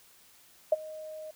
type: tone with ADSR envelope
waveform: sine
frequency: 622.3 Hz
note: D#5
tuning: in tune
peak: -17 dBFS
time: 0.72-1.31 s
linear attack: 5 ms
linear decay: 27 ms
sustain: -22 dB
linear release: 6 ms
effects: white hiss -59 dBFS RMS until 1.35 s